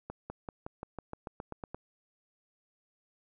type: accelerating click train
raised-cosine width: 1 ms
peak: -25 dBFS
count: 12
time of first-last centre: 0.1-1.746 s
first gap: 200 ms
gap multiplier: 0.94
effects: none